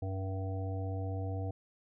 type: harmonic tone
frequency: 95.6 Hz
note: G2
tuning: 43 cents flat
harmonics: 1 / 3 / 5 / 7 / 8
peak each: -34 / -44 / -45 / -46 / -49 dBFS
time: 0.02-1.51 s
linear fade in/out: 5 ms
effects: none